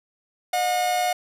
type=tone pair together; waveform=45% pulse; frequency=611.4 / 722 Hz; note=D#5 / F#5; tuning=-30 / -43 cents; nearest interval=minor third; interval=287 cents; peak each=-30 / -21 dBFS; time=0.53-1.13 s; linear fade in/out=5 ms; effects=resampled to 32000 Hz + 9-bit